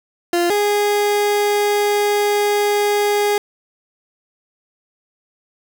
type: tone pair in turn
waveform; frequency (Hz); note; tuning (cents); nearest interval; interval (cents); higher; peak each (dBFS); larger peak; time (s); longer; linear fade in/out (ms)
30% pulse; 346.8 / 412.4; F4 / G#4; -12 / -12; minor third; 300; second; -12; neither; 0.33-0.5 / 0.5-3.38; second; 2
effects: none